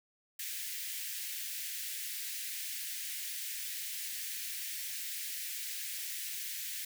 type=high-pass noise; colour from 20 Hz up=white; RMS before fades=-40 dBFS; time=0.39-6.85 s; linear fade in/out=5 ms; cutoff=1700 Hz; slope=48 dB/octave; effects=none